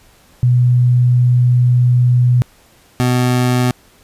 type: tone pair in turn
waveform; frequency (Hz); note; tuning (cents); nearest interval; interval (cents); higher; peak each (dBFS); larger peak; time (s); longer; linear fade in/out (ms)
sine / 25% pulse; 123.47 / 124.69; B2 / B2; 0 / +17; unison; 17; second; -8; neither; 0.43-2.42 / 3-3.71; first; 0
effects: pink hiss -49 dBFS RMS until 4.03 s + resampled to 32000 Hz

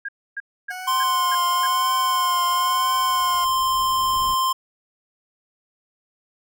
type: tone bursts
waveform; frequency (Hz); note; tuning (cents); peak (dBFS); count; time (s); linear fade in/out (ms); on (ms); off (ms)
sine; 1621; G#6; -42; -26; 6; 0.05-1.666; 5; 36; 280
type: tone with vibrato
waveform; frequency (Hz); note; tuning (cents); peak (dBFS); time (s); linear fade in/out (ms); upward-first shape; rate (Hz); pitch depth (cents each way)
20% pulse; 730; F#5; -24; -26; 0.7-3.45; 10; triangle; 1; 62
type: tone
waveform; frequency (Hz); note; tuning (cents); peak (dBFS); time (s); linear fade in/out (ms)
square; 1046.5; C6; 0; -19; 0.87-4.53; 10
type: noise with exponential growth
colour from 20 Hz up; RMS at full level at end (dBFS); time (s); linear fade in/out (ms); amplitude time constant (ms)
brown; -36; 1.44-4.34; 1; 630
effects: none

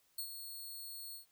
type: tone with ADSR envelope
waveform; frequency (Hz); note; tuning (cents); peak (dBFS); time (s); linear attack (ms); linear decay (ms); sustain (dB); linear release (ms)
5% pulse; 4325; C#8; -43; -30; 0.18-1.26; 6; 80; -8; 120
effects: white hiss -73 dBFS RMS until 1.31 s

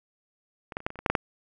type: clicks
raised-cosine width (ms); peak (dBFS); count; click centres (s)
0.5; -23 / -15 / -29 / -12 / -23 / -28 / -24 / -8 / -8 / -7; 10; 0.722 / 0.769 / 0.804 / 0.865 / 0.904 / 0.957 / 0.99 / 1.062 / 1.1 / 1.152
effects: none

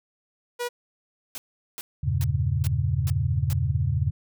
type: tone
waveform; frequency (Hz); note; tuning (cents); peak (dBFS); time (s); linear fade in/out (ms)
sawtooth; 483.8; B4; -36; -23; 0.59-0.69; 20
type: noise bursts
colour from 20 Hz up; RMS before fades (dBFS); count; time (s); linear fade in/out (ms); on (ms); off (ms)
white; -36; 6; 1.35-3.53; 0; 30; 400
type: chord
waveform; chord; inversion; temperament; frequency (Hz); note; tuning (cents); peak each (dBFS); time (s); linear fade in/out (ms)
sine; E diminished seventh; none; equal; 82.41 / 98 / 116.54 / 138.59; E2 / G2 / Bb2 / Db3; 0 / 0 / 0 / 0; -27 / -27 / -28 / -26; 2.03-4.11; 10
effects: none

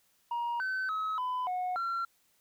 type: tone with pitch steps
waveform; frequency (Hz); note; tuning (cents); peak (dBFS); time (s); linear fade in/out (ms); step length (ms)
sine; 947 / 1527 / 1282 / 1004 / 730 / 1365; A#5 / G6 / E6 / B5 / F#5 / F6; +27 / -46 / -49 / +28 / -24 / -40; -28; 0.31-2.05; 5; 290
effects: tanh soft clip ceiling -29 dBFS + white hiss -70 dBFS RMS until 2.4 s

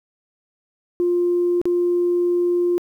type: tone with dropouts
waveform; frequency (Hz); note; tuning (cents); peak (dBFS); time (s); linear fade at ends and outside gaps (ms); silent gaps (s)
sine; 351.3; F4; +10; -15; 1-2.78; 0; 1.615-1.655
effects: tanh soft clip ceiling -11 dBFS + 9-bit

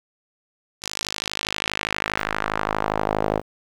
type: tone with band-pass filter sweep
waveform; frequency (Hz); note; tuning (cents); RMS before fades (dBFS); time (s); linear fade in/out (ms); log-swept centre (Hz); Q
sawtooth; 52.4; G#1; +16; -26; 0.81-3.42; 50; 6100 to 560; 1.4
effects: 8-bit

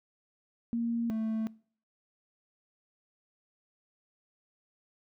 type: tone pair in turn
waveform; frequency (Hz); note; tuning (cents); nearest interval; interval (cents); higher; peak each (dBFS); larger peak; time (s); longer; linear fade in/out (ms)
sine / triangle; 233.1 / 221; A#3 / A3; 0 / +8; minor second; 92; first; -28; neither; 0.73-1.1 / 1.1-1.47; neither; 0
effects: noise-tail reverb RT60 0.5 s tail -23 dB re dry

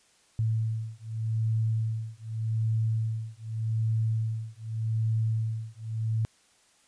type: beating tone pair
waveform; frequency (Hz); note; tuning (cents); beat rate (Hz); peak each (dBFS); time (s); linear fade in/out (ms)
sine; 110.9 / 111.74; A2 / A2; +14 / +27; 0.84; -29 / -29; 0.39-6.25; 0
effects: white hiss -63 dBFS RMS until 6.87 s + resampled to 22050 Hz

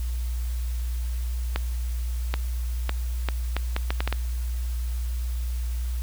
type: accelerating click train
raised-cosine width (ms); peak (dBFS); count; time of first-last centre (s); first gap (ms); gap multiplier
0.3; -10; 10; 1.56-4.126; 780; 0.71
effects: added 60 Hz sine -25 dBFS peak until 6.02 s + white hiss -46 dBFS RMS until 6.02 s

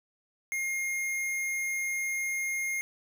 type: tone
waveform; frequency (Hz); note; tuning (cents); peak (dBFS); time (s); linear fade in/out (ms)
square; 2133; C7; +33; -30; 0.52-2.81; 0
effects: none

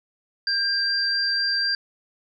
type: tone pair together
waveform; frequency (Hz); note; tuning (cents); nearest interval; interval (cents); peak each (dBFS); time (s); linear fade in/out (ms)
sine; 1600 / 4724; G6 / D8; +35 / +9; octave + perfect fifth; 1874; -25 / -22; 0.47-1.75; 2
effects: none

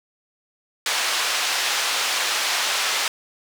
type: band-pass noise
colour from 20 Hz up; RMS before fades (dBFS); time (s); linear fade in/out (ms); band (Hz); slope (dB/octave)
white; -23; 0.86-3.08; 2; 700 to 4900; 12
effects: none

